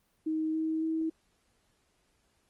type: tone with pitch steps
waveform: sine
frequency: 315 / 318.1 / 321.2 Hz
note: D#4 / D#4 / E4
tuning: +21 / +38 / -45 cents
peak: -28 dBFS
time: 0.26-1.1 s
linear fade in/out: 10 ms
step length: 280 ms
effects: pink hiss -72 dBFS RMS until 2.49 s + Opus 24 kbps